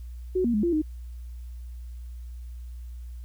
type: tone with pitch steps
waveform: sine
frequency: 369.7 / 236.6 / 210.1 / 343.9 / 308.7 Hz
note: F#4 / A#3 / G#3 / F4 / D#4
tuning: -1 / +26 / +20 / -27 / -14 cents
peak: -21 dBFS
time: 0.35-0.82 s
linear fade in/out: 10 ms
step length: 94 ms
effects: added 60 Hz sine -36 dBFS peak until 3.24 s + white hiss -64 dBFS RMS until 3.24 s